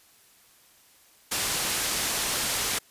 white low-pass noise, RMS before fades -28 dBFS, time 1.31-2.79 s, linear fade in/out 10 ms, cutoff 10000 Hz, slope 12 dB/octave, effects white hiss -58 dBFS RMS until 2.9 s + resampled to 32000 Hz

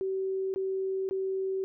sine tone bursts, 382.4 Hz, G4, 43 cents flat, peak -28 dBFS, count 3, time 0.01-1.64 s, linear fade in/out 0 ms, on 530 ms, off 20 ms, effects none

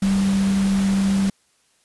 sine tone in noise, 195.2 Hz, G3, 7 cents flat, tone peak -16 dBFS, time 0.02-1.3 s, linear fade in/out 5 ms, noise pink, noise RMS -31 dBFS, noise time 0.02-1.3 s, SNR +12 dB, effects white hiss -62 dBFS RMS until 1.84 s + resampled to 24000 Hz

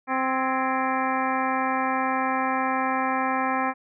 harmonic tone with a mistuned harmonic, 261.6 Hz, C4, in tune, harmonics 1 / 2 / 3 / 4 / 5 / 6 / 7 / 8 / 9, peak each -29 / -33 / -27 / -28 / -31 / -35 / -35 / -38 / -36 dBFS, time 0.07-3.74 s, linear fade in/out 50 ms, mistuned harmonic 6, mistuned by +100 cents, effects none

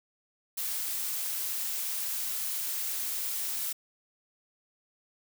blue noise, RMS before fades -33 dBFS, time 0.57-3.73 s, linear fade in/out 10 ms, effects none

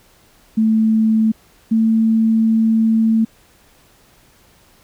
sine tone pair in turn, 220.3 / 223.2 Hz, A3 / A3, +2 / +25 cents, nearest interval unison, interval 23 cents, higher second, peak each -11 dBFS, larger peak neither, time 0.57-1.32 / 1.71-3.25 s, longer second, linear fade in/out 10 ms, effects pink hiss -52 dBFS RMS until 4.83 s

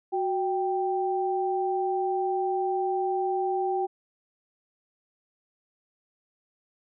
sine tone pair together, 370 / 784 Hz, F#4 / G5, 0 / 0 cents, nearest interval octave + minor second, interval 1300 cents, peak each -27 dBFS, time 0.12-3.87 s, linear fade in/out 20 ms, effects none

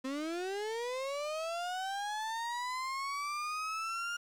35% pulse linear sweep, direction up, 256.6 to 1418 Hz, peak -33 dBFS, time 0.04-4.17 s, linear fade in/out 10 ms, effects low-pass 8000 Hz 12 dB/octave + 10-bit

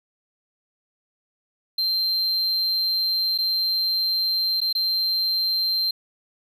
triangle tone with dropouts, 4144 Hz, C8, 17 cents flat, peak -19 dBFS, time 1.78-5.91 s, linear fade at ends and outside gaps 5 ms, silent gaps 3.378-3.385 / 4.605-4.614 / 4.728-4.75 s, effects none

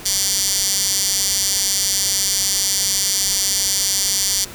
15% pulse tone with high-pass filter, 196 Hz, G3, in tune, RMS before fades -19 dBFS, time 0.05-4.45 s, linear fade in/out 10 ms, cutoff 5400 Hz, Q 1.9, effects pink hiss -36 dBFS RMS until 4.54 s

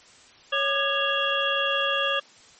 harmonic tone with a mistuned harmonic, 554.4 Hz, C#5, in tune, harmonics 1 / 2 / 3 / 5 / 6, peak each -28 / -28 / -28 / -28 / -28 dBFS, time 0.52-2.2 s, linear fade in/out 10 ms, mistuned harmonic 2, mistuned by +140 cents, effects white hiss -52 dBFS RMS until 2.59 s + MP3 32 kbps

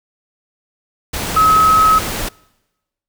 sine tone in noise, 1282 Hz, E6, 49 cents flat, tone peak -8 dBFS, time 1.36-1.99 s, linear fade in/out 10 ms, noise pink, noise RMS -22 dBFS, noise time 1.13-2.29 s, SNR +11 dB, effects noise-tail reverb RT60 1.0 s tail -24 dB re dry

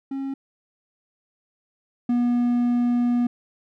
triangle tone pair in turn, 271.5 / 241.9 Hz, C#4 / B3, -36 / -36 cents, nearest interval major second, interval 200 cents, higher first, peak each -24 / -16 dBFS, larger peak second, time 0.11-0.34 / 2.09-3.27 s, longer second, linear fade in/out 5 ms, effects none

